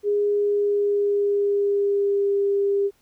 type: tone with pitch glide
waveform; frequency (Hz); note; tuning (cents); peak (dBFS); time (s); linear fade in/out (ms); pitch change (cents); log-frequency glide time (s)
sine; 410.9 to 400.1; G#4 to G4; -18 to +35; -18; 0.03-2.91; 50; -47; 0.25-2.33
effects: pink hiss -63 dBFS RMS until 3.01 s